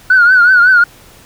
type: tone with vibrato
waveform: sine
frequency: 1465 Hz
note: F#6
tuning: 18 cents flat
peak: -3 dBFS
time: 0.1-0.84 s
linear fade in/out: 5 ms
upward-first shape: triangle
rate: 5.4 Hz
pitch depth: 99 cents each way
effects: tanh soft clip ceiling 0 dBFS + pink hiss -41 dBFS RMS until 1.25 s